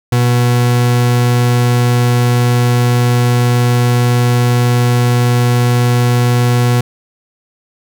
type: tone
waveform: 40% pulse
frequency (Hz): 121.8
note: B2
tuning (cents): -24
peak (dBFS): -8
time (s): 0.12-6.81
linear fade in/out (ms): 5
effects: none